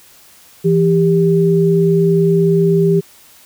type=tone pair together; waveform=sine; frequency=166.71 / 396.5 Hz; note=E3 / G4; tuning=+20 / +20 cents; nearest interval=octave + minor third; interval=1500 cents; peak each=-12 dBFS; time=0.64-3.01 s; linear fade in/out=20 ms; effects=white hiss -45 dBFS RMS until 3.45 s